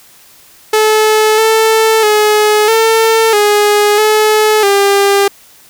sawtooth tone with pitch steps, 432.3 / 442.8 / 423.5 / 448.4 / 415.2 / 429.4 / 399.4 Hz, A4 / A4 / G#4 / A4 / G#4 / A4 / G4, -31 / +11 / +34 / +33 / 0 / -42 / +32 cents, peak -3 dBFS, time 0.73-5.28 s, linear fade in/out 5 ms, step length 650 ms, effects white hiss -42 dBFS RMS until 5.69 s

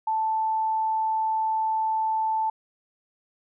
sine tone, 880 Hz, A5, in tune, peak -22 dBFS, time 0.07-2.5 s, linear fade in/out 5 ms, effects none

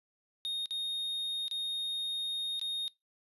triangle tone with dropouts, 3705 Hz, A#7, 11 cents flat, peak -31 dBFS, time 0.45-2.88 s, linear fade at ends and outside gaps 0 ms, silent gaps 0.658-0.708 / 1.481-1.512 / 2.595-2.614 s, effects noise-tail reverb RT60 0.2 s tail -24 dB re dry + resampled to 32000 Hz

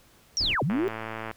sine linear two-way sweep, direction down then up, 5800 to 115.1 to 407.6 Hz, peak -23 dBFS, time 0.37-0.88 s, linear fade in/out 0 ms, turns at 0.63 s
brown noise, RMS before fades -34 dBFS, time 0.4-0.55 s, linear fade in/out 10 ms
click train, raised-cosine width 0.5 ms, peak -19 dBFS, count 69, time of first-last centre 0.7-1.313 s, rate 111 Hz
effects pink hiss -58 dBFS RMS until 1.36 s

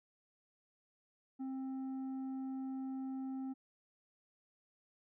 sine tone with tanh clipping, 264.5 Hz, C4, 19 cents sharp, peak -40 dBFS, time 1.39-3.54 s, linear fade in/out 20 ms, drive 6 dB, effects none

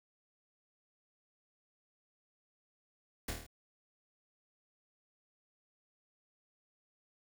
pink noise with echo, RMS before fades -37 dBFS, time 3.28-3.31 s, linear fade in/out 5 ms, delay 26 ms, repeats 6, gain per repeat -3 dB, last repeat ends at 3.466 s, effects none

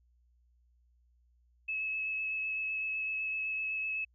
sine tone with vibrato, 2589 Hz, E7, 32 cents flat, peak -32 dBFS, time 1.68-4.05 s, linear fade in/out 10 ms, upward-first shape sine, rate 7.9 Hz, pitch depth 12 cents each way, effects added 60 Hz sine -65 dBFS peak until 4.14 s

